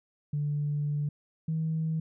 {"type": "tone pair in turn", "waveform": "sine", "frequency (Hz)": [146.83, 159.66], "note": ["D3", "D#3"], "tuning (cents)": [0, 45], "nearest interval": "minor second", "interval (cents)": 145, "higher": "second", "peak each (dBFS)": -26, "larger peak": "neither", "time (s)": [[0.33, 1.09], [1.48, 2]], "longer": "first", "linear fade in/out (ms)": 5, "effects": ["tanh soft clip ceiling -22 dBFS"]}